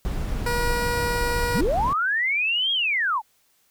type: noise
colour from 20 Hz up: brown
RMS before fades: -27 dBFS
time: 0.05-1.93 s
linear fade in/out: 0 ms
type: tone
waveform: 15% pulse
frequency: 480 Hz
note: B4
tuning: 49 cents flat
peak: -17 dBFS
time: 0.46-1.61 s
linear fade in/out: 5 ms
type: linear two-way sweep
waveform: sine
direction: up then down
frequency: 36.71 to 3300 to 792 Hz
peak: -20 dBFS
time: 1.51-3.22 s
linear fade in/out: 50 ms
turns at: 2.72 s
effects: white hiss -64 dBFS RMS until 3.7 s